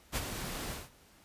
pink noise with ADSR envelope, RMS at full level -31 dBFS, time 0.12-0.9 s, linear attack 42 ms, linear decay 41 ms, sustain -8 dB, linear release 190 ms, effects pink hiss -61 dBFS RMS until 1.24 s + resampled to 32000 Hz

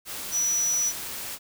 sine tone in noise, 5900 Hz, F#8, 6 cents flat, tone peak -22 dBFS, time 0.31-0.93 s, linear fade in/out 50 ms, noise white, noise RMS -35 dBFS, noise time 0.05-1.39 s, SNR +10 dB, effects none

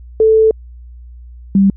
sine tone pair in turn, 440 / 196 Hz, A4 / G3, 0 / 0 cents, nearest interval octave + major second, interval 1400 cents, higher first, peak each -6 dBFS, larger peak neither, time 0.2-0.51 / 1.55-1.7 s, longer first, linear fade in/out 2 ms, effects added 60 Hz sine -32 dBFS peak until 1.76 s

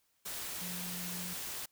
sine tone in noise, 178.2 Hz, F3, 35 cents sharp, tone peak -43 dBFS, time 0.61-1.34 s, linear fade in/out 10 ms, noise white, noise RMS -41 dBFS, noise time 0.25-1.66 s, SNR -5 dB, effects white hiss -75 dBFS RMS until 1.71 s

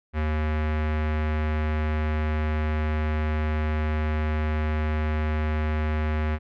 square tone with low-pass filter, 77 Hz, D#2, 17 cents flat, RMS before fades -25 dBFS, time 0.13-6.39 s, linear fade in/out 50 ms, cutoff 2100 Hz, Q 1.8, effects none

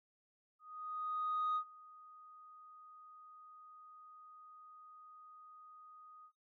sine tone with ADSR envelope, 1244.5 Hz, D#6, in tune, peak -31 dBFS, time 0.59-6.32 s, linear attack 970 ms, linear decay 78 ms, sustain -24 dB, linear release 73 ms, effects noise-tail reverb RT60 0.2 s tail -23 dB re dry + tanh soft clip ceiling -30 dBFS

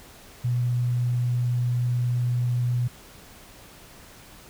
sine tone, 122.3 Hz, B2, 16 cents flat, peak -21 dBFS, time 0.44-2.88 s, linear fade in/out 10 ms, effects pink hiss -48 dBFS RMS until 4.49 s

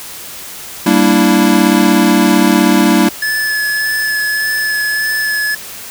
square chord, E half-diminished seventh, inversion first, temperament equal, 196 / 233.1 / 293.7 / 329.6 Hz, G3 / Bb3 / D4 / E4, 0 / 0 / 0 / 0 cents, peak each -14 dBFS, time 0.86-3.09 s, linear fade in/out 5 ms
square tone with vibrato, 1723 Hz, A6, 37 cents flat, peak -14 dBFS, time 3.22-5.55 s, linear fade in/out 5 ms, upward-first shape sine, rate 1.7 Hz, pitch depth 17 cents each way
effects white hiss -29 dBFS RMS until 5.9 s

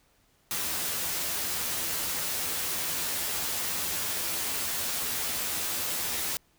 white noise with comb filter, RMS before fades -31 dBFS, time 0.51-6.37 s, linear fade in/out 0 ms, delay 12 ms, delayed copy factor +0.6, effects pink hiss -66 dBFS RMS until 6.58 s

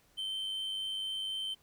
triangle tone with amplitude modulation, 3102 Hz, G7, 19 cents flat, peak -31 dBFS, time 0.17-1.55 s, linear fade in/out 20 ms, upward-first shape sine, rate 100 Hz, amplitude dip 40%, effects pink hiss -67 dBFS RMS until 1.62 s

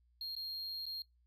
triangle tone with dropouts, 4234 Hz, C8, 20 cents sharp, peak -38 dBFS, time 0.21-1.02 s, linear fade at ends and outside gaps 2 ms, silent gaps 0.352-0.364 / 0.856-0.864 s, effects noise-tail reverb RT60 0.2 s tail -26 dB re dry + added 60 Hz sine -68 dBFS peak until 1.26 s

